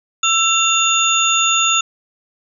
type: tone cluster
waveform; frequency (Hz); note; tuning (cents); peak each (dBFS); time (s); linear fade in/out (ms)
sine; 1331 / 2752 / 3571 / 6790; E6 / F7 / A7 / G#8; +16 / -26 / +25 / +37; -18; 0.23-1.81; 5
effects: none